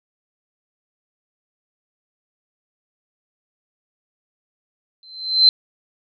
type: tone with exponential growth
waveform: sine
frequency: 4091 Hz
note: C8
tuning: 40 cents flat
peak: -5 dBFS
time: 5.03-5.49 s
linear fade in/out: 1 ms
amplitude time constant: 100 ms
effects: none